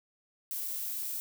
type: noise with dropouts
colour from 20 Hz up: violet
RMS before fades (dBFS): -36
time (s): 0.51-1.2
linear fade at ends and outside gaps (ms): 0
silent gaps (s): 0.677-0.681
effects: none